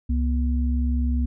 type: tone pair together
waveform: sine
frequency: 67.32 / 241.7 Hz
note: C2 / B3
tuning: +50 / -37 cents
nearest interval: octave + minor seventh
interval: 2213 cents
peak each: -20 / -27 dBFS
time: 0.09-1.26 s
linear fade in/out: 10 ms
effects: none